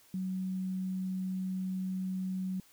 sine tone, 187.1 Hz, F#3, 20 cents sharp, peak -32 dBFS, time 0.14-2.6 s, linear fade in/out 2 ms, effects white hiss -62 dBFS RMS until 2.72 s

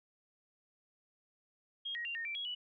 sine tone with pitch steps, 3252 / 1890 / 2778 / 1841 / 2344 / 3319 / 2951 Hz, G#7 / A#6 / F7 / A#6 / D7 / G#7 / F#7, -37 / +23 / -10 / -22 / -4 / -2 / -5 cents, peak -37 dBFS, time 1.85-2.55 s, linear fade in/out 10 ms, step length 100 ms, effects none

